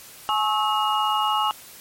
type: tone cluster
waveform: sine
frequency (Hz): 848 / 1091 / 1294 / 2866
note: G#5 / C#6 / E6 / F7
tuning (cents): +36 / -28 / -32 / +44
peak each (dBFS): -23 / -25 / -25 / -27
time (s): 0.29-1.51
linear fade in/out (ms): 0
effects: white hiss -44 dBFS RMS until 1.8 s + MP3 64 kbps